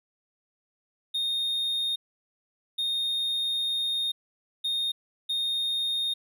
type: tone bursts at uneven times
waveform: triangle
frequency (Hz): 3688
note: A#7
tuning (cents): -19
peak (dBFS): -24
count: 4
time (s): 1.14-1.96 / 2.78-4.12 / 4.64-4.92 / 5.29-6.14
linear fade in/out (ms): 10
effects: none